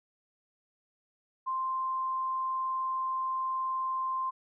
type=tone; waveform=sine; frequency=1046.5 Hz; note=C6; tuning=in tune; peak=-29 dBFS; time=1.46-4.31 s; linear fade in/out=20 ms; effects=none